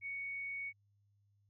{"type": "tone", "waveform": "sine", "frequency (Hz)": 2228, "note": "C#7", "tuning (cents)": 8, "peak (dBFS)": -39, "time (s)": [0.01, 0.73], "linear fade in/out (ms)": 50, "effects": ["added 101 Hz sine -70 dBFS peak until 1.49 s"]}